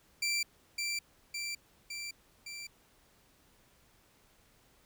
20% pulse tone with echo, 2349 Hz, D7, in tune, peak -25 dBFS, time 0.22-0.43 s, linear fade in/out 5 ms, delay 560 ms, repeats 4, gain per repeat -3 dB, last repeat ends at 2.67 s, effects pink hiss -66 dBFS RMS until 4.85 s

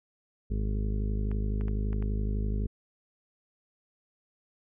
harmonic tone, 51.91 Hz, G#1, in tune, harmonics 1 / 2 / 3 / 4 / 5 / 6 / 7 / 8 / 9, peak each -28 / -34 / -43 / -37 / -45 / -51 / -49 / -44 / -53 dBFS, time 0.5-2.67 s, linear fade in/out 10 ms
clicks, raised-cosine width 0.5 ms, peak -31 dBFS, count 5, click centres 1.315 / 1.611 / 1.682 / 1.93 / 2.025 s
effects none

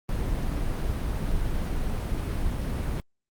brown noise, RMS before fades -27 dBFS, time 0.09-3 s, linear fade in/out 0 ms, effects Opus 32 kbps

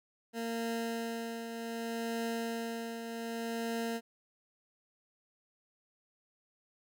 20% pulse tone with tremolo, 230 Hz, A#3, 23 cents flat, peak -28 dBFS, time 0.33-4.01 s, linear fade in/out 50 ms, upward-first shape triangle, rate 0.65 Hz, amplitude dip 55%, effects none

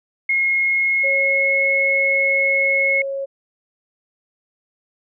sine tone with pitch glide, 2157 to 2178 Hz, C#7 to C#7, -48 to -31 cents, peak -15 dBFS, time 0.29-3.02 s, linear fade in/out 5 ms, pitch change +17 cents, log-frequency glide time 0.59-1.65 s
sine tone, 548 Hz, C#5, 20 cents flat, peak -22 dBFS, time 1.03-3.26 s, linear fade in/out 20 ms
effects none

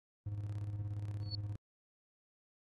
triangle tone with tremolo, 102.9 Hz, G#2, 16 cents flat, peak -34 dBFS, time 0.26-1.56 s, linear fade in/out 5 ms, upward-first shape square, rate 17 Hz, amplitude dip 45%
sine tone with exponential growth, 4431 Hz, C#8, 2 cents flat, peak -35 dBFS, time 1.2-1.35 s, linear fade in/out 1 ms, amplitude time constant 32 ms
effects AAC 32 kbps

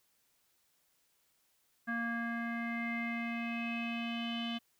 square tone with low-pass filter sweep, 233.1 Hz, A#3, in tune, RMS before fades -37 dBFS, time 1.87-4.59 s, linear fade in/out 20 ms, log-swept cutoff 1600 to 3200 Hz, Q 7.8, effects white hiss -74 dBFS RMS until 4.79 s

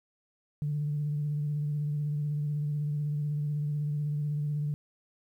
sine tone with vibrato, 147.8 Hz, D3, 11 cents sharp, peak -27 dBFS, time 0.62-4.74 s, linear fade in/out 0 ms, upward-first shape triangle, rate 16 Hz, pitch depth 36 cents each way, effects tanh soft clip ceiling -23 dBFS + 11-bit

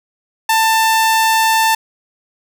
sawtooth tone, 890 Hz, A5, 20 cents sharp, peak -7 dBFS, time 0.49-1.75 s, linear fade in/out 5 ms, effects none

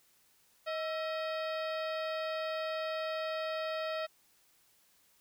harmonic tone with a mistuned harmonic, 632 Hz, D#5, 27 cents sharp, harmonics 1 / 2 / 3 / 4 / 5 / 6 / 7 / 8, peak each -35 / -41 / -45 / -47 / -49 / -51 / -52 / -53 dBFS, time 0.66-4.07 s, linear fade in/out 20 ms, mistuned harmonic 2, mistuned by +93 cents, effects white hiss -68 dBFS RMS until 5.2 s

